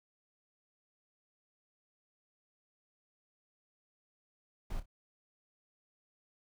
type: noise with echo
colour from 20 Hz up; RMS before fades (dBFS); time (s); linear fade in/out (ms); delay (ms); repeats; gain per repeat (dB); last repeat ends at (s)
brown; -36; 4.7-4.8; 5; 29; 2; -12; 4.858
effects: none